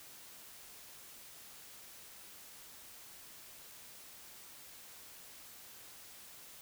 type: silence
effects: white hiss -54 dBFS RMS until 6.61 s